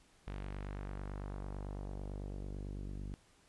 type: tone with low-pass filter sweep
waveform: sawtooth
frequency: 49 Hz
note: G1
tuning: in tune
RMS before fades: -43 dBFS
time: 0.27-3.14 s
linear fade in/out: 0 ms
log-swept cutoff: 3000 to 260 Hz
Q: 1.1
effects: pink hiss -67 dBFS RMS until 3.48 s + resampled to 24000 Hz